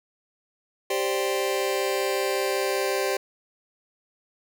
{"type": "chord", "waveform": "sawtooth", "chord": "G suspended fourth", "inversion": "none", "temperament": "just", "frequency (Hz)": [392, 522.7, 588], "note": ["G4", "C5", "D5"], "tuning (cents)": [0, -2, 2], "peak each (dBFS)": [-22, -24, -26], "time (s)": [0.9, 3.17], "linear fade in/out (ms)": 5, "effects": []}